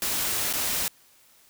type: noise with dropouts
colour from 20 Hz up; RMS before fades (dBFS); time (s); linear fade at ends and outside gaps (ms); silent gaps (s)
white; -27; 0.02-0.88; 1; 0.528-0.536
effects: white hiss -58 dBFS RMS until 1.49 s